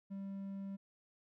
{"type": "tone", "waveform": "triangle", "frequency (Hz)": 196, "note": "G3", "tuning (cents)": 0, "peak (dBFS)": -39, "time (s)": [0.1, 0.77], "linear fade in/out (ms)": 20, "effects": []}